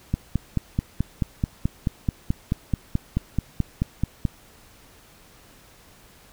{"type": "click train", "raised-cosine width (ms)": 5, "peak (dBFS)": -9, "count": 20, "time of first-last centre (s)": [0.14, 4.253], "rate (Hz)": 4.62, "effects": ["pink hiss -52 dBFS RMS until 6.32 s"]}